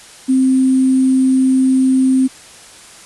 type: tone with sample-and-hold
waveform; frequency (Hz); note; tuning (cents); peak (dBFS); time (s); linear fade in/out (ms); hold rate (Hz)
sine; 261.6; C4; 0; -9; 0.28-2.28; 20; 8820
effects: white hiss -39 dBFS RMS until 3.05 s + resampled to 24000 Hz